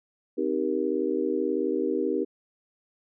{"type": "chord", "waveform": "sine", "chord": "C minor seventh", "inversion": "none", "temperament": "just", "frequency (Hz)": [261.6, 314, 392.4, 470.9], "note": ["C4", "Eb4", "G4", "Bb4"], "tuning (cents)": [0, 16, 2, 18], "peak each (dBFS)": [-31, -29, -28, -30], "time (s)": [0.37, 2.25], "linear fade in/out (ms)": 20, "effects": []}